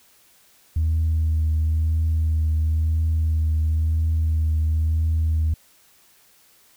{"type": "tone with vibrato", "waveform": "sine", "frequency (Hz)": 79.3, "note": "D#2", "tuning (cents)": 33, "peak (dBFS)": -16, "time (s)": [0.76, 5.54], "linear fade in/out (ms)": 5, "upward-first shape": "triangle", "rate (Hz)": 0.98, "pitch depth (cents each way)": 23, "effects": ["tanh soft clip ceiling -15 dBFS", "white hiss -56 dBFS RMS until 6.76 s"]}